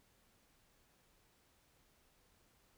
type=silence; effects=pink hiss -72 dBFS RMS until 2.77 s